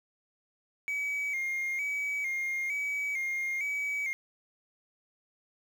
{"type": "tone with vibrato", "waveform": "sine", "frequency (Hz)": 2200, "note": "C#7", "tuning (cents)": -14, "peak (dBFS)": -27, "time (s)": [0.88, 4.13], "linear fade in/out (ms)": 0, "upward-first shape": "square", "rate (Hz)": 1.1, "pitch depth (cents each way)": 60, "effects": ["tanh soft clip ceiling -29 dBFS", "9-bit"]}